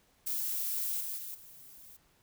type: noise with level steps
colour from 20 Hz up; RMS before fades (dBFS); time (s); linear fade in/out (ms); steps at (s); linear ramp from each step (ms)
violet; -34 / -38 / -42 / -53; 0.26-1.97; 10; 1 / 1.17 / 1.34; 10
effects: pink hiss -68 dBFS RMS until 2.22 s

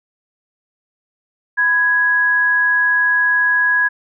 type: tone pair together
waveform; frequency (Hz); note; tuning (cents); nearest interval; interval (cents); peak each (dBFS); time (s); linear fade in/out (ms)
sine; 997.4 / 1663; B5 / G#6; +17 / +2; major sixth; 885; -23 / -12; 1.57-3.89; 20
effects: none

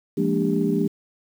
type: tone cluster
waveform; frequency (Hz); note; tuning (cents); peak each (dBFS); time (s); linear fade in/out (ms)
sine; 170.8 / 206.6 / 231.4 / 294.8 / 398.6; F3 / G#3 / A#3 / D4 / G4; -38 / -9 / -13 / +7 / +29; -25; 0.17-0.88; 10
effects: tanh soft clip ceiling -7 dBFS + 8-bit

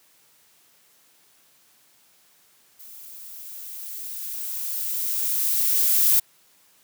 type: noise with level ramp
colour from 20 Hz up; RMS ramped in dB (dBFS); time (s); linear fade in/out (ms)
violet; -44 to -17; 2.79-6.2; 10
effects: white hiss -59 dBFS RMS until 6.83 s + high-pass 100 Hz 12 dB/octave

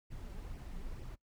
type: noise with flanger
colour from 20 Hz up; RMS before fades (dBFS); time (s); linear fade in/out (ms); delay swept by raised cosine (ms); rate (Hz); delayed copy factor
brown; -44; 0.1-1.16; 20; 0.37 to 5.27; 2.2; +0.5
effects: noise-tail reverb RT60 0.1 s tail -19 dB re dry

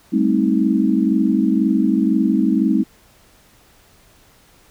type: chord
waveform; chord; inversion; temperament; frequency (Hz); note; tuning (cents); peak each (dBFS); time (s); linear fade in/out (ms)
sine; A half-diminished seventh; third; just; 198 / 220 / 264 / 316.8; G3 / A3 / C4 / Eb4; +18 / 0 / +16 / +31; -19; 0.12-2.84; 20
effects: pink hiss -52 dBFS RMS until 4.7 s

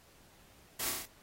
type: noise with echo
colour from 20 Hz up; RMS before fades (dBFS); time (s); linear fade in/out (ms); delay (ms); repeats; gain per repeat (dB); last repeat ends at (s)
white; -37; 0.79-0.9; 10; 32; 5; -2; 1.06
effects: pink hiss -62 dBFS RMS until 1.22 s + AAC 48 kbps

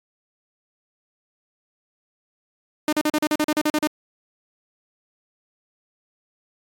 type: tone bursts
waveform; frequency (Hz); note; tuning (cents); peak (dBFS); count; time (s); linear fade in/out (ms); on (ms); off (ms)
sawtooth; 303.4; D#4; -44; -14; 12; 2.88-3.872; 2; 46; 40
effects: AAC 64 kbps

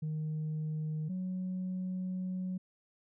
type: tone pair in turn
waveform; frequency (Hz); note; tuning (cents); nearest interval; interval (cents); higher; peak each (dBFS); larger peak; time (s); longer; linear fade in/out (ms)
sine; 154.9 / 184.63; D#3 / F#3; -7 / -3; minor third; 304; second; -31 / -32; first; 0.02-1.09 / 1.09-2.58; second; 10
effects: tanh soft clip ceiling -31 dBFS

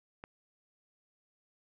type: click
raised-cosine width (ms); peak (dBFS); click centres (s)
0.5; -29; 0.239
effects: none

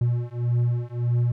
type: beating tone pair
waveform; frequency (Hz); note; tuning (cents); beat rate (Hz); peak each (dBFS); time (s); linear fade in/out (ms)
triangle; 119.5 / 121.2; A#2 / B2; +43 / -32; 1.7; -22; 0.01-1.32; 5
effects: none

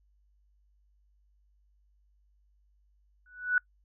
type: tone with exponential growth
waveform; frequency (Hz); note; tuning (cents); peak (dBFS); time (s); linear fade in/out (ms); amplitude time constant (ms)
sine; 1480; F#6; 0; -19; 3.26-3.58; 2; 68
effects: noise-tail reverb RT60 0.1 s tail -25 dB re dry + added 50 Hz sine -64 dBFS peak until 3.84 s

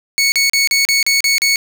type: tone bursts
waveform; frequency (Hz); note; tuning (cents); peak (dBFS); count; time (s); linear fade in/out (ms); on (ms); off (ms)
20% pulse; 2217; C#7; 0; -6; 8; 0.18-1.559; 0; 140; 37
effects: none

